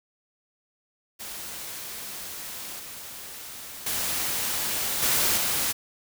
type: noise with level steps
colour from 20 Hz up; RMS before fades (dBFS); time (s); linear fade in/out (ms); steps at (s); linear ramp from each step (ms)
white; -37 / -40 / -28 / -23 / -26; 1.19-5.73; 20; 2.79 / 3.86 / 5.02 / 5.37; 5
effects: none